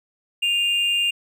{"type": "tone pair together", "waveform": "triangle", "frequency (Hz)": [2470, 2800], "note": ["D#7", "F7"], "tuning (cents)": [-13, 4], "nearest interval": "major second", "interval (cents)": 217, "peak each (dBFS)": [-26, -17], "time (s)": [0.42, 1.11], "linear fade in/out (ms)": 10, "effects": []}